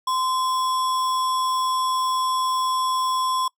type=tone with sample-and-hold; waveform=sine; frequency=1034 Hz; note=C6; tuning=21 cents flat; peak=-20 dBFS; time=0.07-3.48 s; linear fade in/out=5 ms; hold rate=4410 Hz; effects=noise-tail reverb RT60 0.1 s tail -23 dB re dry + low-pass 11000 Hz 12 dB/octave